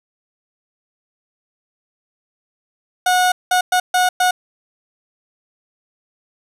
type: tone bursts at uneven times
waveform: 30% pulse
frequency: 730 Hz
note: F#5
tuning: 24 cents flat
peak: -10 dBFS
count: 5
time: 3.06-3.32 / 3.51-3.61 / 3.72-3.8 / 3.94-4.09 / 4.2-4.31 s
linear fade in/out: 5 ms
effects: resampled to 32000 Hz + 7-bit